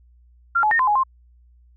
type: tone with pitch steps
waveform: sine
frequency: 1382 / 852 / 1834 / 1028 / 834 / 1054 Hz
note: F6 / G#5 / A#6 / C6 / G#5 / C6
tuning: -19 / +44 / -29 / -31 / +7 / +12 cents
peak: -15 dBFS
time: 0.55-1.036 s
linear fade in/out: 10 ms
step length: 81 ms
effects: added 60 Hz sine -50 dBFS peak until 1.76 s